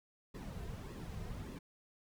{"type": "noise with flanger", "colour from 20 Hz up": "brown", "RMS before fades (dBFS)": -45, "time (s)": [0.34, 1.59], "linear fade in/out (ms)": 10, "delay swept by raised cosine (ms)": [1.3, 3.6], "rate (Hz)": 1.7, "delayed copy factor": -0.65, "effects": []}